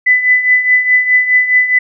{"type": "tone with tremolo", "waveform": "sine", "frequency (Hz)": 2000, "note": "B6", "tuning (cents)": 21, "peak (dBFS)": -4, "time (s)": [0.06, 1.79], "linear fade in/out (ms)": 10, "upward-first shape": "triangle", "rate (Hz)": 4.8, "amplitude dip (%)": 75, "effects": []}